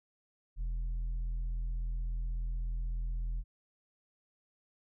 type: tone with tanh clipping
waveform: sine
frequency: 41.78 Hz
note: E1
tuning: 24 cents sharp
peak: -33 dBFS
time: 0.56-3.44 s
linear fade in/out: 50 ms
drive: 4 dB
effects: none